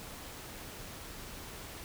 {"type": "silence", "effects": ["pink hiss -46 dBFS RMS until 1.84 s"]}